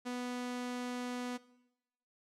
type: tone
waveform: sawtooth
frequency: 246.9 Hz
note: B3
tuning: in tune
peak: -33 dBFS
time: 0.05-1.38 s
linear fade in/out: 20 ms
effects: noise-tail reverb RT60 0.9 s tail -19 dB re dry + low-pass 9000 Hz 12 dB/octave